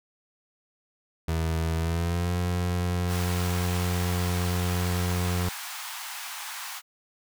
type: tone with pitch glide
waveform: 30% pulse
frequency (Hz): 81.5 to 88.88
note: E2 to F2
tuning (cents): -19 to +31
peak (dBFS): -22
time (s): 1.28-5.49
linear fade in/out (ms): 5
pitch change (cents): +150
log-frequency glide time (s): 1.76-2.34
type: high-pass noise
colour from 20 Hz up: pink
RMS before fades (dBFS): -37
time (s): 3.07-6.82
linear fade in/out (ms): 50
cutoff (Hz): 800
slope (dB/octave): 48
effects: none